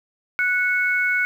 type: tone pair together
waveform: sine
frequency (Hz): 1477 / 2207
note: F#6 / C#7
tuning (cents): -3 / -8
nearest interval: perfect fifth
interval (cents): 695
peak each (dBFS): -20 / -21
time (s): 0.39-1.25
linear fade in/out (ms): 0
effects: 8-bit